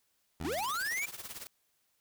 15% pulse tone with exponential decay, 80.4 Hz, E2, 43 cents flat, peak -30 dBFS, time 0.4-0.85 s, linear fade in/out 5 ms, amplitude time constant 96 ms
square linear sweep, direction up, 220 to 2393 Hz, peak -33 dBFS, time 0.44-1.06 s, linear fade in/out 10 ms
white noise with tremolo, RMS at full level -41 dBFS, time 0.52-1.47 s, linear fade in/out 0 ms, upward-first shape triangle, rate 18 Hz, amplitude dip 85%
effects white hiss -75 dBFS RMS until 2 s

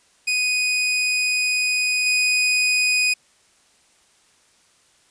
sawtooth tone with level steps, 2489 Hz, D#7, in tune, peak -15 / -13 dBFS, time 0.27-3.14 s, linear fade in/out 10 ms, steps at 2.06 s, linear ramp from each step 2 ms, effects white hiss -58 dBFS RMS until 5.1 s + resampled to 22050 Hz

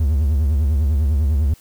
triangle tone with vibrato, 73.42 Hz, D2, in tune, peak -12 dBFS, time 0-1.54 s, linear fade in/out 5 ms, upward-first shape triangle, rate 10 Hz, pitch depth 220 cents each way, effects white hiss -51 dBFS RMS until 1.6 s

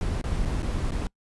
brown noise with dropouts, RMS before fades -27 dBFS, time 0.01-1.07 s, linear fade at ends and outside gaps 1 ms, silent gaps 0.214-0.24 / 0.451-0.456 / 0.622-0.628 / 0.908-0.919 s, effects noise-tail reverb RT60 0.1 s tail -24 dB re dry + resampled to 24000 Hz

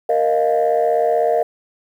sine chord, Bb suspended fourth, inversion none, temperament equal, 466.2 / 622.3 / 698.5 Hz, Bb4 / Eb5 / F5, 0 / 0 / 0 cents, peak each -17 dBFS, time 0.09-1.43 s, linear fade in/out 5 ms, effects tanh soft clip ceiling -8 dBFS + 8-bit

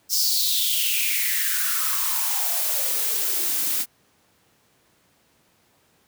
blue noise with high-pass filter sweep, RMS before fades -23 dBFS, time 0.09-3.86 s, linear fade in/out 50 ms, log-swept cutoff 5400 to 230 Hz, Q 6, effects pink hiss -62 dBFS RMS until 6.07 s + high-pass 100 Hz 12 dB/octave

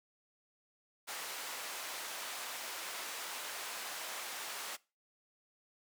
pink band-pass noise, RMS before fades -43 dBFS, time 1.07-4.77 s, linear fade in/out 20 ms, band 780 to 16000 Hz, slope 12 dB/octave, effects noise-tail reverb RT60 0.3 s tail -22 dB re dry

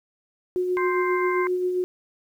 sine tone with tremolo, 363.4 Hz, F#4, 31 cents flat, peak -20 dBFS, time 0.56-1.84 s, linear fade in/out 0 ms, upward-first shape sine, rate 7.5 Hz, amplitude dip 35%
harmonic tone, 523.3 Hz, C5, in tune, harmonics 2 / 3 / 4, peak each -26 / -33 / -30 dBFS, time 0.77-1.47 s, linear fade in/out 0 ms
effects 9-bit

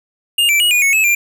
square tone with pitch steps, 2827 / 2334 / 2899 / 2446 / 2206 / 2593 / 2382 Hz, F7 / D7 / F#7 / D#7 / C#7 / E7 / D7, +20 / -11 / -36 / -30 / -9 / -29 / +24 cents, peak -11 dBFS, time 0.38-1.15 s, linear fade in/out 5 ms, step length 110 ms, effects none

